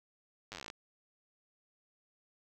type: slowing click train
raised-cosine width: 0.2 ms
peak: -26 dBFS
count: 14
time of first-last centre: 0.52-0.701 s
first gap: 9 ms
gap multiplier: 1.07
effects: none